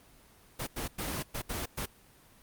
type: noise bursts at uneven times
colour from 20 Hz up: pink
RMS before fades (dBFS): -35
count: 6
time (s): 0.59-0.67 / 0.76-0.88 / 0.98-1.23 / 1.34-1.42 / 1.49-1.66 / 1.77-1.86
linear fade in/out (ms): 10
effects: pink hiss -59 dBFS RMS until 2.42 s + Opus 24 kbps